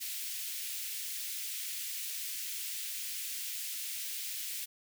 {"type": "high-pass noise", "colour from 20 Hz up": "white", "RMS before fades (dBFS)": -39, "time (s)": [0, 4.66], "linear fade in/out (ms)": 20, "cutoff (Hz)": 2100, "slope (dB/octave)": 24, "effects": []}